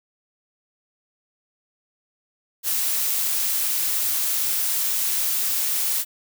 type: noise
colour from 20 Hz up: blue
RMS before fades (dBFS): -23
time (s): 2.63-6.05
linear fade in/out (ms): 50
effects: none